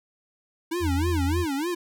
square tone with vibrato, 311.1 Hz, D#4, in tune, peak -26 dBFS, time 0.71-1.75 s, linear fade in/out 10 ms, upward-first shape sine, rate 3.3 Hz, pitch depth 240 cents each way
sine tone, 84.3 Hz, E2, 39 cents sharp, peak -23 dBFS, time 0.8-1.46 s, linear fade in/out 50 ms
effects none

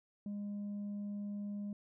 sine tone with tanh clipping, 204.3 Hz, G#3, 28 cents flat, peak -39 dBFS, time 0.26-1.73 s, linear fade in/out 2 ms, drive 2 dB, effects none

